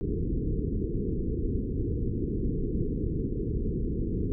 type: low-pass noise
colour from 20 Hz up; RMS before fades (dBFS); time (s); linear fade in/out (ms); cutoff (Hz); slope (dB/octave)
pink; -29; 0.01-4.32; 0; 460; 96
effects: none